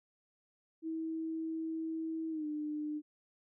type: tone with pitch glide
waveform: sine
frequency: 322.5 to 300.9 Hz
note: E4 to D4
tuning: -38 to +42 cents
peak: -35 dBFS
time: 0.82-3.02 s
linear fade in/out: 50 ms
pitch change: -120 cents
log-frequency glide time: 2.3-2.46 s
effects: none